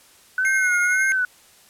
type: tone with vibrato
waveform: sine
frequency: 1492 Hz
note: F#6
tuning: 14 cents sharp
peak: -18 dBFS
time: 0.38-1.25 s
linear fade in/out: 2 ms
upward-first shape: sine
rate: 1.8 Hz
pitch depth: 74 cents each way
type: tone with tremolo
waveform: square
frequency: 2147 Hz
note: C7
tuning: 44 cents sharp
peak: -21 dBFS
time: 0.45-1.12 s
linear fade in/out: 0 ms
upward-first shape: triangle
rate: 11 Hz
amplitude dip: 35%
effects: white hiss -52 dBFS RMS until 1.69 s + low-pass 12000 Hz 12 dB/octave